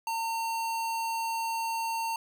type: tone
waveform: square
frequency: 910 Hz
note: A#5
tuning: 42 cents flat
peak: -30 dBFS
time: 0.07-2.16 s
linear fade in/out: 2 ms
effects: 11-bit